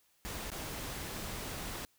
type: noise with dropouts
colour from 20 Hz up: pink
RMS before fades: -41 dBFS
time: 0.25-1.85 s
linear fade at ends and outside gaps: 0 ms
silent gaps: 0.502-0.517 s
effects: white hiss -71 dBFS RMS until 1.98 s